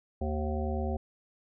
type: harmonic tone with a mistuned harmonic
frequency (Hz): 76.5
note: D#2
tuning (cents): -29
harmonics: 1 / 3 / 5 / 7 / 9 / 10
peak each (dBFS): -31 / -36 / -38 / -39 / -41 / -41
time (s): 0.21-0.97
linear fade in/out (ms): 5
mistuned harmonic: 10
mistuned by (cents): -16
effects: none